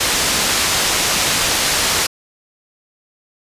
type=low-pass noise; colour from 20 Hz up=white; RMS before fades=-17 dBFS; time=0-2.07 s; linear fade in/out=10 ms; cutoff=7100 Hz; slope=12 dB/octave; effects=resampled to 32000 Hz